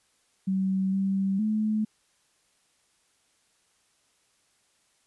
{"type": "tone with pitch steps", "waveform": "sine", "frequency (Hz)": [190.7, 193.9, 215.1], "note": ["G3", "G3", "A3"], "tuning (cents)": [-47, -19, -39], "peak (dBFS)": -23, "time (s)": [0.47, 1.85], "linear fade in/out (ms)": 10, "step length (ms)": 460, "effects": ["white hiss -68 dBFS RMS until 5.06 s", "resampled to 24000 Hz"]}